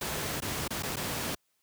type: noise with dropouts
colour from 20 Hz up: pink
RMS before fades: -33 dBFS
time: 0.01-1.35 s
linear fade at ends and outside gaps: 5 ms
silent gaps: 0.404-0.42 / 0.679-0.705 / 0.825-0.832 / 0.959-0.967 s
effects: white hiss -75 dBFS RMS until 1.62 s + high-pass 80 Hz 12 dB/octave